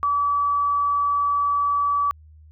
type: tone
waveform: sine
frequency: 1148 Hz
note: D6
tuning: 40 cents flat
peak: -18 dBFS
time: 0.03-2.11 s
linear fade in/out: 0 ms
effects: added 77 Hz sine -45 dBFS peak until 2.51 s